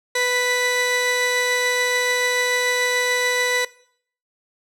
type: tone pair together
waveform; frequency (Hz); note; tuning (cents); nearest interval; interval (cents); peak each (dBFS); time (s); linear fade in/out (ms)
sawtooth; 495.6 / 1975.5; B4 / B6; +6 / 0; 2 octaves; 2394; -18 / -17; 0.15-3.65; 5
effects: noise-tail reverb RT60 0.6 s tail -20 dB re dry + low-pass 10000 Hz 12 dB/octave